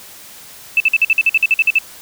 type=tone bursts; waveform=sine; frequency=2637 Hz; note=E7; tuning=in tune; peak=-8 dBFS; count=13; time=0.77-1.786 s; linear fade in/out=2 ms; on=32 ms; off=50 ms; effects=white hiss -38 dBFS RMS until 2.01 s